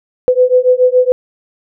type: beating tone pair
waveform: sine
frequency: 500 / 507.1 Hz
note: B4 / B4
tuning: +21 / +46 cents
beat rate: 7.1 Hz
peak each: -10 dBFS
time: 0.28-1.12 s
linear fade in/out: 0 ms
effects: none